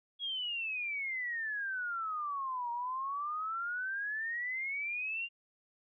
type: exponential two-way sweep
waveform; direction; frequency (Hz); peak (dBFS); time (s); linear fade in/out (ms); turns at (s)
sine; down then up; 3342 to 939 to 2812; -34; 0.19-5.29; 50; 2.71
effects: none